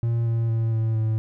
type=tone with pitch steps; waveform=triangle; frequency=116.54 / 114.94 / 113.35 / 111.79 / 110.25 Hz; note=A#2 / A#2 / A#2 / A2 / A2; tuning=0 / -24 / -48 / +28 / +4 cents; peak=-18 dBFS; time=0.03-1.18 s; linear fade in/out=0 ms; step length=230 ms; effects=none